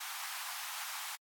pink high-pass noise, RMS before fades -42 dBFS, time 0-1.16 s, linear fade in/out 10 ms, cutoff 800 Hz, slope 48 dB/octave, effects AAC 64 kbps

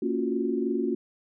sine chord, Gb major seventh, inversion first, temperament just, 231.2 / 277.5 / 346.9 / 370 Hz, Bb3 / Db4 / F4 / Gb4, -14 / +2 / -12 / 0 cents, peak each -30 dBFS, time 0.02-0.95 s, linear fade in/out 5 ms, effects none

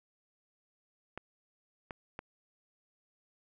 clicks, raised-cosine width 0.5 ms, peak -25 dBFS, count 3, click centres 1.176 / 1.908 / 2.191 s, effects none

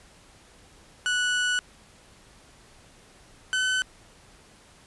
30% pulse tone pair in turn, 1476 / 1514.9 Hz, F#6 / F#6, -5 / +40 cents, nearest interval unison, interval 45 cents, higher second, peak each -20 dBFS, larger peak neither, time 1.06-1.59 / 3.53-3.82 s, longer first, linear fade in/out 0 ms, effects pink hiss -54 dBFS RMS until 4.86 s + resampled to 24000 Hz

